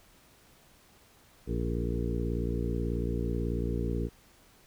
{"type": "harmonic tone with a mistuned harmonic", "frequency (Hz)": 58.27, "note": "A#1", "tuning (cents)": 0, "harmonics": [1, 2, 3, 4, 5, 6, 7, 8], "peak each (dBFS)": [-32, -35, -37, -38, -39, -40, -40, -41], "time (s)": [1.46, 4.1], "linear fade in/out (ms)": 50, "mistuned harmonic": 7, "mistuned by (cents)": 29, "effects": ["pink hiss -60 dBFS RMS until 4.66 s"]}